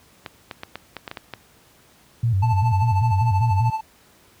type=clicks; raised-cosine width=0.3 ms; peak=-15 dBFS; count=9; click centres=0.262 / 0.512 / 0.634 / 0.756 / 0.967 / 1.078 / 1.114 / 1.172 / 1.337 s
type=tone with vibrato; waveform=sine; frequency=105.8 Hz; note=G#2; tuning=33 cents sharp; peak=-16 dBFS; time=2.23-3.7 s; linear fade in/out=5 ms; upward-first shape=square; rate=5.1 Hz; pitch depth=170 cents each way
type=tone with tremolo; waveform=triangle; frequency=880 Hz; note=A5; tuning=in tune; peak=-18 dBFS; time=2.42-3.81 s; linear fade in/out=10 ms; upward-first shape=sine; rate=13 Hz; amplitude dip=70%
effects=pink hiss -54 dBFS RMS until 4.4 s + high-pass 60 Hz 12 dB/octave